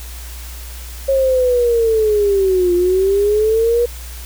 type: linear two-way sweep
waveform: sine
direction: down then up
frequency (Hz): 546 to 349.2 to 482.4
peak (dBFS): -11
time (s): 1.08-3.86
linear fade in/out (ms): 10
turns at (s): 2.74
effects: added 60 Hz sine -29 dBFS peak until 4.25 s + white hiss -36 dBFS RMS until 4.25 s